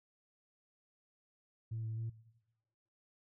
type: tone with pitch steps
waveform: sine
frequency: 112.2 / 111.1 / 113.6 Hz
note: A2 / A2 / A#2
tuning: +34 / +17 / -44 cents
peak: -36 dBFS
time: 1.71-2.1 s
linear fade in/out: 10 ms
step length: 130 ms
effects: noise-tail reverb RT60 1.0 s tail -18 dB re dry + tanh soft clip ceiling -34 dBFS